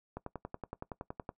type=click train; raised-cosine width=1 ms; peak=-25 dBFS; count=13; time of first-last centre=0.17-1.291 s; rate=10.7 Hz; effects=noise-tail reverb RT60 0.1 s tail -20 dB re dry